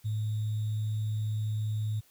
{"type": "tone with sample-and-hold", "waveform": "sine", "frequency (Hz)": 107.4, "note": "A2", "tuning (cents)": -41, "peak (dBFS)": -28, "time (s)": [0.04, 2.01], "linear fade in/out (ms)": 20, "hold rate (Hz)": 3675, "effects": ["white hiss -63 dBFS RMS until 2.1 s"]}